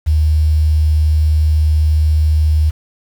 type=tone with quantisation; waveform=sine; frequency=77.1 Hz; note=D#2; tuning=15 cents flat; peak=-9 dBFS; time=0.06-2.71 s; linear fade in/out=20 ms; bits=6; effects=none